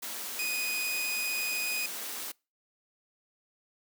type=high-pass noise; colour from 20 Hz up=white; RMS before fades=-38 dBFS; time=0.02-2.32 s; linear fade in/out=10 ms; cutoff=200 Hz; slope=48 dB/octave
type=tone; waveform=sawtooth; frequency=2489 Hz; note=D#7; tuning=in tune; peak=-27 dBFS; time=0.39-1.86 s; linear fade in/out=2 ms
effects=noise-tail reverb RT60 0.3 s tail -26 dB re dry